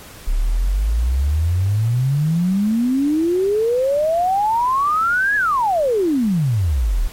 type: exponential two-way sweep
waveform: sine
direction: up then down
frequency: 33.07 to 1713 to 33.07 Hz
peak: -14 dBFS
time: 0.27-7.08 s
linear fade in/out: 10 ms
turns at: 5.36 s
effects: pink hiss -39 dBFS RMS until 7.12 s + MP3 64 kbps